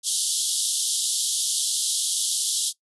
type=band-pass noise; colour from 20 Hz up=white; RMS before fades=-25 dBFS; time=0.03-2.73 s; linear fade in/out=50 ms; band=3100 to 11000 Hz; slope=96 dB/octave; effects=noise-tail reverb RT60 0.1 s tail -19 dB re dry